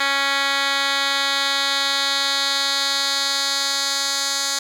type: tone with band-pass filter sweep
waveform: 10% pulse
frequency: 277.2 Hz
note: C#4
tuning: in tune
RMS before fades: -21 dBFS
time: 0-4.59 s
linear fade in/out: 5 ms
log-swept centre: 2700 to 5600 Hz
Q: 1.8
effects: 7-bit